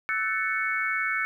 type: chord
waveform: sine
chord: F# minor seventh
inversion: third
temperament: equal with one note detuned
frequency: 1318.5 / 1500.6 / 1760 / 2217 Hz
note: E6 / F#6 / A6 / C#7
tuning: 0 / +24 / 0 / 0 cents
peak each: -32 / -30 / -32 / -28 dBFS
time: 0.09-1.25 s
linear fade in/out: 0 ms
effects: 10-bit